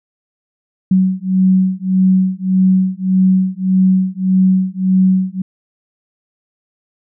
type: beating tone pair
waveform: sine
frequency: 186.6 / 188.3 Hz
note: F#3 / F#3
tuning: +15 / +31 cents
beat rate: 1.7 Hz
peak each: -13 dBFS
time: 0.91-5.42 s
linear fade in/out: 5 ms
effects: none